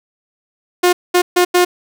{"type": "tone bursts at uneven times", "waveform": "sawtooth", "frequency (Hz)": 357.1, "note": "F4", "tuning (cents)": 39, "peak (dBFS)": -5, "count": 4, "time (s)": [[0.83, 0.93], [1.14, 1.22], [1.36, 1.45], [1.54, 1.65]], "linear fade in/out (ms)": 10, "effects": []}